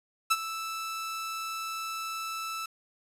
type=tone with ADSR envelope; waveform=sawtooth; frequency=1318.5 Hz; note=E6; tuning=in tune; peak=-16 dBFS; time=0.3-2.66 s; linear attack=15 ms; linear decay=41 ms; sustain=-14 dB; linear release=6 ms; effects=resampled to 32000 Hz + 8-bit